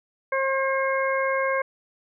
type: harmonic tone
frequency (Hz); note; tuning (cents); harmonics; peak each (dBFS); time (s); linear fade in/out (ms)
536; C5; +42; 1 / 2 / 3 / 4; -24 / -27 / -29 / -30; 0.32-1.62; 5
effects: none